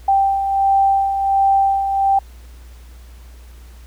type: beating tone pair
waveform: sine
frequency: 783 / 784.4 Hz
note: G5 / G5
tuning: -2 / +1 cents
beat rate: 1.4 Hz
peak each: -22 / -13 dBFS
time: 0.08-2.19 s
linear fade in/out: 5 ms
effects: added 60 Hz sine -37 dBFS peak until 3.86 s + pink hiss -50 dBFS RMS until 3.86 s